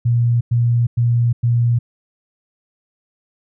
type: tone bursts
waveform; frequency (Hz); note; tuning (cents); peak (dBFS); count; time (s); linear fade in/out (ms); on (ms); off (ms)
sine; 118.9; A#2; +35; -12; 4; 0.05-1.79; 10; 360; 100
effects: none